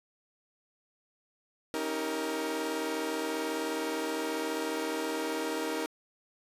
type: chord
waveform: sawtooth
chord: Eb dominant seventh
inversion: third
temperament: equal with one note detuned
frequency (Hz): 277.2 / 317.1 / 392 / 466.2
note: Db4 / Eb4 / G4 / Bb4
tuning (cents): 0 / +33 / 0 / 0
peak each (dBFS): -36 / -31 / -37 / -31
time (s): 1.74-5.86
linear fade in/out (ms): 0
effects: resampled to 32000 Hz